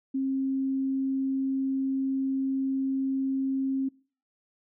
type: tone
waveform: sine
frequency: 267.8 Hz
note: C4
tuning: 40 cents sharp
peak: -25 dBFS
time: 0.14-3.89 s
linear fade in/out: 10 ms
effects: noise-tail reverb RT60 0.4 s tail -23 dB re dry